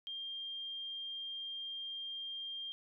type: tone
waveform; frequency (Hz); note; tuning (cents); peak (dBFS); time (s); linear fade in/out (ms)
sine; 3198; G7; +34; -40; 0.07-2.72; 0
effects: none